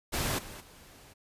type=noise with level steps; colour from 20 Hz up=pink; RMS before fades=-31 / -45 / -54 dBFS; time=0.12-1.14 s; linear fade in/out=20 ms; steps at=0.38 / 0.6 s; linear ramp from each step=10 ms; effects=resampled to 32000 Hz